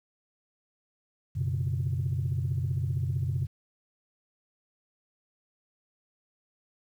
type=chord; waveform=sine; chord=F# suspended fourth; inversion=none; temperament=just; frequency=92.5 / 123.33 / 138.75 Hz; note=F#2 / B2 / C#3; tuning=0 / -2 / +2 cents; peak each=-30 dBFS; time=1.35-3.47 s; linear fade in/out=20 ms; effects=tanh soft clip ceiling -20 dBFS + 10-bit